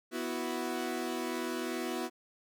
sawtooth chord, B suspended fourth, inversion none, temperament equal, 246.9 / 329.6 / 370 Hz, B3 / E4 / F#4, 0 / 0 / 0 cents, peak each -34 dBFS, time 0.11-2.1 s, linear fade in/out 50 ms, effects none

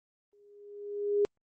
sine tone with exponential growth, 409.6 Hz, G#4, 24 cents flat, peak -21 dBFS, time 0.33-1.25 s, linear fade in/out 0 ms, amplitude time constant 200 ms, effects Opus 24 kbps

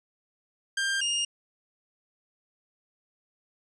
sawtooth tone pair in turn, 1591 / 2833 Hz, G6 / F7, +25 / +24 cents, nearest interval minor seventh, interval 999 cents, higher second, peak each -22 dBFS, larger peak neither, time 0.77-1.01 / 1.01-1.25 s, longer neither, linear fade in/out 5 ms, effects resampled to 22050 Hz

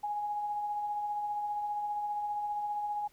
sine tone with tremolo, 830.6 Hz, G#5, in tune, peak -30 dBFS, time 0.03-3.08 s, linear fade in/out 10 ms, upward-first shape triangle, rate 15 Hz, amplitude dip 35%, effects pink hiss -65 dBFS RMS until 3.12 s

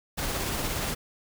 pink noise with tremolo, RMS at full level -29 dBFS, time 0.17-0.95 s, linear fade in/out 20 ms, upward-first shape sine, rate 17 Hz, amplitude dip 25%, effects none

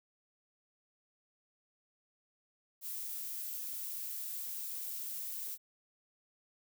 violet noise, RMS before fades -41 dBFS, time 2.81-5.58 s, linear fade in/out 50 ms, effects none

